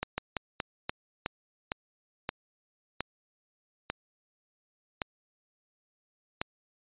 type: slowing click train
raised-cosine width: 0.3 ms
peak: -14 dBFS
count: 12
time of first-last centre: 0.03-6.415 s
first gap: 150 ms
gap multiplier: 1.25
effects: resampled to 8000 Hz